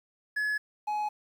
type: tone pair in turn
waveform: triangle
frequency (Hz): 1700 / 842.4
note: G#6 / G#5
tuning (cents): +40 / +24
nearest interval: octave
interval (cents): 1216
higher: first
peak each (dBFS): -25 / -26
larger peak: first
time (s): 0.36-0.58 / 0.87-1.09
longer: neither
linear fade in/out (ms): 10
effects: 10-bit